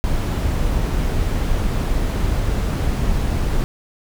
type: noise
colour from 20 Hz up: brown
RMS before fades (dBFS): -19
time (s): 0.04-3.64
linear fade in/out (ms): 0
effects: none